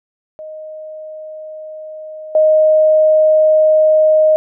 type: tone with level steps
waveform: sine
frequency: 622 Hz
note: D#5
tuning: 1 cent flat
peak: -27 / -7 dBFS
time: 0.39-4.36 s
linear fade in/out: 0 ms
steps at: 2.35 s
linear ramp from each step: 2 ms
effects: none